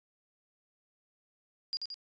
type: tone with echo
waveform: sine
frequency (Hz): 4837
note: D#8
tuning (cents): -50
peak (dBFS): -31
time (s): 1.73-1.77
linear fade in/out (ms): 0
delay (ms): 86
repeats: 2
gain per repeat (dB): -4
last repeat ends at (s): 1.942
effects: resampled to 16000 Hz